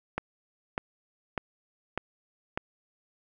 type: click train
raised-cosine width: 0.5 ms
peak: -14 dBFS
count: 5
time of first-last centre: 0.18-2.575 s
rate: 1.67 Hz
effects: none